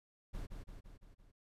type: noise with echo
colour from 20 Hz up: brown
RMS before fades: -42 dBFS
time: 0.33-0.47 s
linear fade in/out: 20 ms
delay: 170 ms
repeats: 5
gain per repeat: -4 dB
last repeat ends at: 1.32 s
effects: resampled to 32000 Hz